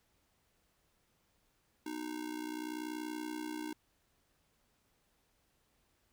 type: tone with amplitude modulation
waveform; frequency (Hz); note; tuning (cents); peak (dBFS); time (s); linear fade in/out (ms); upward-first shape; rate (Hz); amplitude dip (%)
square; 307.9; D#4; -18; -36; 1.86-3.73; 5; sine; 60.7; 80
effects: pink hiss -75 dBFS RMS until 6.12 s